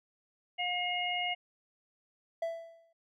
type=harmonic tone; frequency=715 Hz; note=F5; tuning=41 cents sharp; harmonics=1 / 3 / 4; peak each=-35 / -35 / -35 dBFS; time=0.58-1.35 s; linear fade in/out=20 ms
type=tone with exponential decay; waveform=triangle; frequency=664 Hz; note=E5; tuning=12 cents sharp; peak=-27 dBFS; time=2.42-2.93 s; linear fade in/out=5 ms; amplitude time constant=110 ms
effects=none